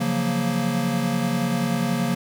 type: chord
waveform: square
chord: Gb major seventh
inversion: second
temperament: equal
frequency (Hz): 138.59 / 174.61 / 185 / 233.1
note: Db3 / F3 / Gb3 / Bb3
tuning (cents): 0 / 0 / 0 / 0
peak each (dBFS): -29 / -28 / -29 / -25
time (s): 0-2.15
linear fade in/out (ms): 10
effects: none